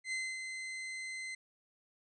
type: tone with ADSR envelope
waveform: 40% pulse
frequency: 2060 Hz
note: C7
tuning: 28 cents flat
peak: -33 dBFS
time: 0.04-1.35 s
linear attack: 81 ms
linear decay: 250 ms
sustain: -6 dB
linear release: 6 ms
effects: resampled to 22050 Hz